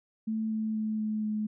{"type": "tone with pitch steps", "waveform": "sine", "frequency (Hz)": [220, 218.4, 216.7, 215.1, 213.5], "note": ["A3", "A3", "A3", "A3", "G#3"], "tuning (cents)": [0, -13, -26, -39, 48], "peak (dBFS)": -28, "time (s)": [0.27, 1.47], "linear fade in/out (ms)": 10, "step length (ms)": 240, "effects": []}